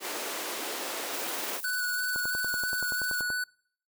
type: high-pass noise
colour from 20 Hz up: pink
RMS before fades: -35 dBFS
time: 0-1.61 s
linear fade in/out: 50 ms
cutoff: 320 Hz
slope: 24 dB/octave
type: noise with tremolo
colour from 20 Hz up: violet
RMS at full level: -37 dBFS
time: 1.13-3.22 s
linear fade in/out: 5 ms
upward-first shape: square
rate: 20 Hz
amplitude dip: 50%
type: tone with vibrato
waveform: square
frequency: 1480 Hz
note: F#6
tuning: in tune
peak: -29 dBFS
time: 1.64-3.44 s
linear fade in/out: 5 ms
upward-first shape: square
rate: 3 Hz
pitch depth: 11 cents each way
type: click train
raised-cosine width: 1 ms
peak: -25 dBFS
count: 13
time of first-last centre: 2.16-3.303 s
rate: 10.5 Hz
effects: noise-tail reverb RT60 0.6 s tail -26 dB re dry